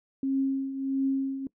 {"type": "tone with tremolo", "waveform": "sine", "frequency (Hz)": 270, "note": "C#4", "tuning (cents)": -45, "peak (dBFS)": -22, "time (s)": [0.23, 1.47], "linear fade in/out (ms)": 2, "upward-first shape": "triangle", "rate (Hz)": 1.5, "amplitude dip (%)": 70, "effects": ["noise-tail reverb RT60 0.1 s tail -21 dB re dry"]}